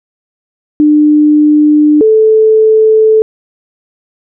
sine tone pair in turn, 300 / 437.2 Hz, D4 / A4, +37 / -11 cents, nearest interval perfect fifth, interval 652 cents, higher second, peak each -3 dBFS, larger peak neither, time 0.8-2.01 / 2.01-3.22 s, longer neither, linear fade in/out 0 ms, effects none

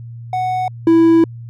triangle tone pair in turn, 740 / 329.6 Hz, F#5 / E4, 0 / 0 cents, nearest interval octave + major second, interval 1400 cents, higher first, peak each -14 / -5 dBFS, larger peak second, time 0.33-0.68 / 0.87-1.24 s, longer second, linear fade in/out 2 ms, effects added 117 Hz sine -29 dBFS peak until 1.49 s

